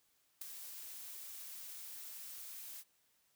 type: noise with ADSR envelope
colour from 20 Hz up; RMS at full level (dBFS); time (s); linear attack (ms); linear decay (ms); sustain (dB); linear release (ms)
blue; -40; 0.41-2.84; 7; 7; -9; 47
effects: white hiss -75 dBFS RMS until 3.35 s